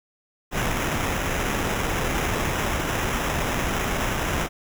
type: noise with sample-and-hold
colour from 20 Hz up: pink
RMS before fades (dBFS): -25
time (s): 0.51-4.49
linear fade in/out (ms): 50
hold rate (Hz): 4410
effects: none